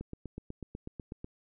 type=click train; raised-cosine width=3 ms; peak=-27 dBFS; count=11; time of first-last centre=0.01-1.245 s; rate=8.1 Hz; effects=none